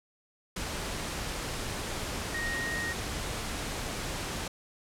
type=tone in noise; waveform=sine; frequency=1869 Hz; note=A#6; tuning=4 cents sharp; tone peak=-32 dBFS; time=2.34-2.93 s; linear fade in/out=5 ms; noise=pink; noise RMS=-35 dBFS; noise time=0.56-4.48 s; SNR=0 dB; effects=low-pass 10000 Hz 12 dB/octave